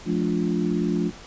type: harmonic tone with a mistuned harmonic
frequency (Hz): 58.5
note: A#1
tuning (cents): +7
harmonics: 3 / 4 / 5 / 6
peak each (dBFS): -25 / -26 / -27 / -28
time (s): 0.05-1.12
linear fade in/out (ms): 50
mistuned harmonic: 4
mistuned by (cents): -140
effects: pink hiss -43 dBFS RMS until 1.26 s + resampled to 16000 Hz